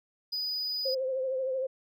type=tone; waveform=triangle; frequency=4961 Hz; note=D#8; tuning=6 cents flat; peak=-29 dBFS; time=0.32-0.95 s; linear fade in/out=10 ms
type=tone with vibrato; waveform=sine; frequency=523.3 Hz; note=C5; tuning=in tune; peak=-28 dBFS; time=0.85-1.67 s; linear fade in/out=10 ms; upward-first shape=triangle; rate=13 Hz; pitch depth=53 cents each way
effects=none